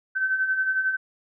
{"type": "beating tone pair", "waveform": "sine", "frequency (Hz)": [1526, 1537], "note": ["G6", "G6"], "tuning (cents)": [-47, -35], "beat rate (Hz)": 11, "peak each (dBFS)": [-30, -22], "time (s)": [0.15, 0.97], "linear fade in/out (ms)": 20, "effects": []}